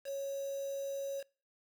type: tone with quantisation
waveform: sine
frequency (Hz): 552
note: C#5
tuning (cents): -7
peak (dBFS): -36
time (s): 0.04-1.24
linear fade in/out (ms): 50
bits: 8
effects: noise-tail reverb RT60 0.4 s tail -25 dB re dry